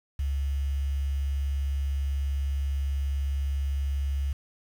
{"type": "tone with quantisation", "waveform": "sine", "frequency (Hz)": 69.4, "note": "C#2", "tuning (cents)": 3, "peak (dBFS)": -25, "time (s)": [0.19, 4.33], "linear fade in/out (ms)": 5, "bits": 8, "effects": []}